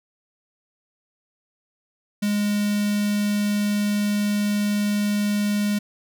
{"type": "tone with notch filter", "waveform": "square", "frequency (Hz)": 206.5, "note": "G#3", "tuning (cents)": -10, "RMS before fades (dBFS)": -22, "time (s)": [2.22, 5.79], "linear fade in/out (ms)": 10, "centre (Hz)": 830, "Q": 0.62, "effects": []}